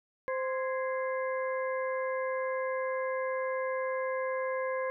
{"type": "harmonic tone with a mistuned harmonic", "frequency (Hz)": 521, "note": "C5", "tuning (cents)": -7, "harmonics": [1, 2, 3, 4], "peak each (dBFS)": [-31, -37, -41, -43], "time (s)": [0.28, 4.9], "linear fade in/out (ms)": 0, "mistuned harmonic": 3, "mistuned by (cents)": 100, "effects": []}